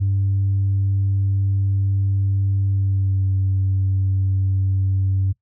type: tone with pitch glide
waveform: sine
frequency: 98 to 95.93 Hz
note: G2 to G2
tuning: 0 to -37 cents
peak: -15 dBFS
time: 0-5.33 s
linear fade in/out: 20 ms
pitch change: -37 cents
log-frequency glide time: 2.71-3.24 s
effects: noise-tail reverb RT60 0.1 s tail -19 dB re dry + tanh soft clip ceiling -13 dBFS